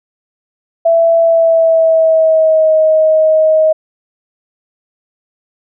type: tone with pitch glide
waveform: sine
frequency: 665 to 629.1 Hz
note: E5 to D#5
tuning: +15 to +19 cents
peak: -6 dBFS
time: 0.85-3.73 s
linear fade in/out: 10 ms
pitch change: -96 cents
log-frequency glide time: 1.2-2.75 s
effects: none